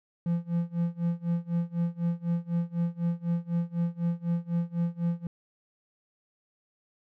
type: tone with tremolo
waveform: triangle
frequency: 170.8 Hz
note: F3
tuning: 38 cents flat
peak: -21 dBFS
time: 0.26-5.27 s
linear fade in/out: 2 ms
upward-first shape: sine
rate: 4 Hz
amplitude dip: 95%
effects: none